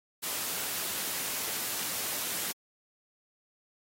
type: high-pass noise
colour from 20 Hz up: white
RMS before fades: -34 dBFS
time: 0.22-2.53 s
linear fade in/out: 20 ms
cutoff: 120 Hz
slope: 12 dB/octave
effects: AAC 48 kbps